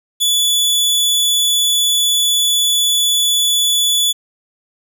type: tone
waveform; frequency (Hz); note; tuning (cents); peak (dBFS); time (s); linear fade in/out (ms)
sawtooth; 3444; A7; -38; -9; 0.2-4.13; 20
effects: 8-bit